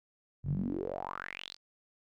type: tone with band-pass filter sweep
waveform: sawtooth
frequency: 46.25 Hz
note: F#1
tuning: in tune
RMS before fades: -37 dBFS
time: 0.43-1.57 s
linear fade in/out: 50 ms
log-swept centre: 110 to 4900 Hz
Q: 7
effects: none